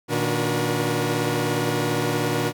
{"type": "tone cluster", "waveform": "sawtooth", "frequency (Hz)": [117, 153, 288.9, 363.5, 478.3], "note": ["A#2", "D#3", "D4", "F#4", "A#4"], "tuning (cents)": [7, -29, -28, -31, 44], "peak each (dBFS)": -24, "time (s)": [0.08, 2.53], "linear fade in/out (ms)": 50, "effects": []}